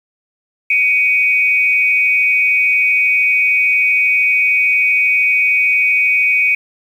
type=tone pair together; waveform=sine; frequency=2256 / 2489 Hz; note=C#7 / D#7; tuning=+30 / 0 cents; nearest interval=major second; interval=170 cents; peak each=-13 dBFS; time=0.7-6.55 s; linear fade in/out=5 ms; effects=7-bit